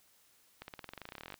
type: accelerating click train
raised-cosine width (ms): 0.3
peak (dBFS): -28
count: 21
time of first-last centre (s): 0.62-1.342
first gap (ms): 61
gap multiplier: 0.94
effects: white hiss -67 dBFS RMS until 1.39 s